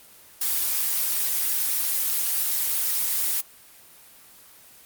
blue noise, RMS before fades -24 dBFS, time 0.41-3.41 s, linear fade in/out 5 ms, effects white hiss -50 dBFS RMS until 4.85 s + Opus 24 kbps

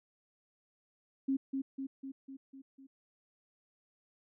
sine tone with echo, 270 Hz, C#4, 45 cents flat, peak -28 dBFS, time 1.28-1.37 s, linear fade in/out 10 ms, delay 250 ms, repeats 6, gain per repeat -4 dB, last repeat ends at 2.87 s, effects none

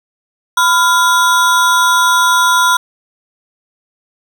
square ring-modulated tone, 1200 Hz, D6, 37 cents sharp, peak -6 dBFS, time 0.57-2.77 s, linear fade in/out 5 ms, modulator 196 Hz, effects 8-bit

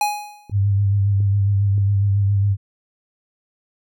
square tone with exponential decay, 832 Hz, G#5, 3 cents sharp, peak -15 dBFS, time 0.01-0.52 s, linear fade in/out 2 ms, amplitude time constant 110 ms
clicks, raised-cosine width 3 ms, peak -24 dBFS, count 3, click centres 0.497 / 1.204 / 1.78 s
sine tone with vibrato, 100 Hz, G2, 35 cents sharp, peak -14 dBFS, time 0.51-2.57 s, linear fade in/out 50 ms, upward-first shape sine, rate 7.3 Hz, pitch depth 34 cents each way
effects none

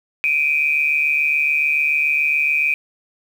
sine tone pair together, 2342 / 2489 Hz, D7 / D#7, -5 / 0 cents, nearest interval minor second, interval 105 cents, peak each -19 / -17 dBFS, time 0.24-2.74 s, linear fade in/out 0 ms, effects 7-bit

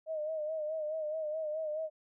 sine tone with vibrato, 621 Hz, D#5, 3 cents flat, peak -33 dBFS, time 0.06-1.9 s, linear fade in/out 50 ms, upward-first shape sine, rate 4.7 Hz, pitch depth 58 cents each way, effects none

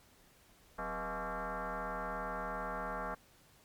sine tone with frequency modulation, 261.6 Hz, C4, in tune, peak -36 dBFS, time 0.78-3.15 s, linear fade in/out 10 ms, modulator 223 Hz, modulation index 6, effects pink hiss -64 dBFS RMS until 3.64 s + MP3 96 kbps

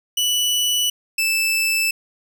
sawtooth tone pair in turn, 2960 / 2637 Hz, F#7 / E7, 0 / 0 cents, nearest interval major second, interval 200 cents, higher first, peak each -14 dBFS, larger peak neither, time 0.17-0.9 / 1.18-1.91 s, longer neither, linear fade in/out 5 ms, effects none

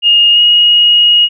sine tone with pitch glide, 2845 to 2881 Hz, F7 to F#7, +31 to -47 cents, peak -4 dBFS, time 0.02-1.29 s, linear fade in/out 50 ms, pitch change +22 cents, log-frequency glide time 0.33-0.39 s, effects none

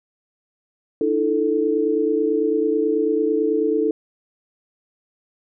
sine chord, D suspended second, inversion none, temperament equal with one note detuned, 300.5 / 329.6 / 440 Hz, D4 / E4 / A4, +40 / 0 / 0 cents, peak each -23 / -23 / -19 dBFS, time 1.01-3.91 s, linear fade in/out 2 ms, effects none

